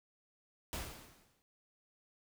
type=noise with exponential decay; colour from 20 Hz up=pink; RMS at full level=-39 dBFS; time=0.73-1.42 s; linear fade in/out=0 ms; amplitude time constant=150 ms; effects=none